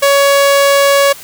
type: tone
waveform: sawtooth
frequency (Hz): 560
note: C#5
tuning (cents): +18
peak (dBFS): -3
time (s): 0.02-1.13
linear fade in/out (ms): 10
effects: white hiss -33 dBFS RMS until 1.23 s